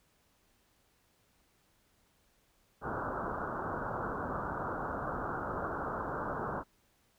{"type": "low-pass noise", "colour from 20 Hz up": "white", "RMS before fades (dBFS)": -37, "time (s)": [2.81, 6.64], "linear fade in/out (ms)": 50, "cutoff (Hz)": 1500, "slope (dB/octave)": 96, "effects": ["pink hiss -71 dBFS RMS until 7.18 s"]}